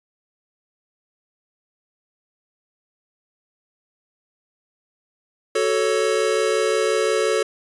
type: chord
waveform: square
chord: F# minor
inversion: none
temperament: equal with one note detuned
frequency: 374.3 / 440 / 554.4 Hz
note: F#4 / A4 / C#5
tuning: +20 / 0 / 0 cents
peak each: -25 / -21 / -24 dBFS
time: 5.55-7.43 s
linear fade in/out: 5 ms
effects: resampled to 24000 Hz